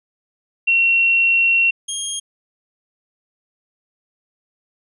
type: tone pair in turn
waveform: sine / 5% pulse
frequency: 2729 / 3245 Hz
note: F7 / G#7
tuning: -41 / -41 cents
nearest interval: minor third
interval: 300 cents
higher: second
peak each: -12 dBFS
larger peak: neither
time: 0.67-1.71 / 1.88-2.2 s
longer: first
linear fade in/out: 10 ms
effects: resampled to 24000 Hz